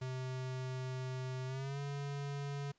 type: tone with pitch glide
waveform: square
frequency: 129.1 to 141.6 Hz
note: C3 to C#3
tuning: -23 to +37 cents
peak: -39 dBFS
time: 0.01-2.72 s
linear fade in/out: 10 ms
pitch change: +160 cents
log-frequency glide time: 1.46-1.79 s
effects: pink hiss -75 dBFS RMS until 2.78 s + resampled to 16000 Hz